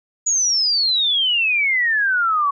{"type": "exponential sweep", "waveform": "sine", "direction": "down", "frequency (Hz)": [6880, 1108.7], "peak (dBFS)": -15, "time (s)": [0.26, 2.51], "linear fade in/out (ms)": 10, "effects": []}